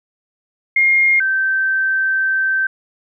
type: tone pair in turn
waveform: sine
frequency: 2131 / 1553.3 Hz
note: C7 / G6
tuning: +31 / -16 cents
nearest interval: perfect fourth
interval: 547 cents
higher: first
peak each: -10 / -14 dBFS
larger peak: first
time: 0.76-1.2 / 1.2-2.67 s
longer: second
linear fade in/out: 5 ms
effects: none